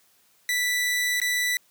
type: tone with dropouts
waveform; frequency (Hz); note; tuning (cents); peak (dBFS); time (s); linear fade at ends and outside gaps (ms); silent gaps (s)
sawtooth; 1974; B6; -1; -19; 0.49-1.57; 1; 1.201-1.216
effects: white hiss -62 dBFS RMS until 1.7 s + high-pass 80 Hz 12 dB/octave